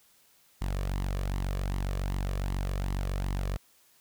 sawtooth tone with flanger, 47.28 Hz, F#1, 38 cents sharp, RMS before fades -31 dBFS, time 0.61-3.57 s, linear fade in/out 10 ms, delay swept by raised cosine 0.98 to 1.76 ms, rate 2.6 Hz, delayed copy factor +0.5, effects white hiss -63 dBFS RMS until 4 s

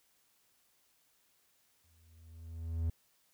triangle tone with exponential growth, 82.2 Hz, E2, 4 cents flat, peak -27 dBFS, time 1.84-2.9 s, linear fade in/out 5 ms, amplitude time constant 230 ms, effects white hiss -72 dBFS RMS until 3.33 s

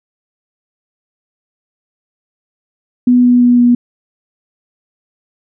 sine tone with pitch steps, 246.9 / 245.3 / 243.8 / 242.2 Hz, B3 / B3 / B3 / B3, 0 / -12 / -22 / -34 cents, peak -5 dBFS, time 3.07-3.75 s, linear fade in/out 5 ms, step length 170 ms, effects none

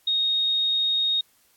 sine tone, 3728 Hz, A#7, 1 cent flat, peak -20 dBFS, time 0.07-1.21 s, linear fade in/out 5 ms, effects white hiss -62 dBFS RMS until 1.56 s + AAC 64 kbps

